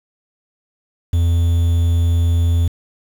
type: tone with quantisation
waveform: triangle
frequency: 84.9 Hz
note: F2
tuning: 48 cents flat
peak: -10 dBFS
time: 1.13-2.68 s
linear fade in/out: 5 ms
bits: 6
effects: none